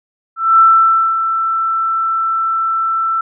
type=tone with ADSR envelope; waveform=sine; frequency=1333 Hz; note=E6; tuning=19 cents sharp; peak=-4 dBFS; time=0.36-3.21 s; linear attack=230 ms; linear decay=560 ms; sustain=-9 dB; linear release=4 ms; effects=none